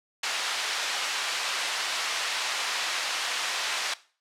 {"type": "band-pass noise", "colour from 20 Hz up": "white", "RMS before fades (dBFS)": -30, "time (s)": [0.23, 3.94], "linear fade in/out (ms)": 5, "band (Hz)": [780, 4400], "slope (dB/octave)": 12, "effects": ["noise-tail reverb RT60 0.4 s tail -18 dB re dry", "low-pass 11000 Hz 12 dB/octave"]}